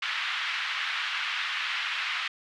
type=band-pass noise; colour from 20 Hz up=white; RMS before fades=-31 dBFS; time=0.02-2.28 s; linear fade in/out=5 ms; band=1200 to 3200 Hz; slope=24 dB/octave; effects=none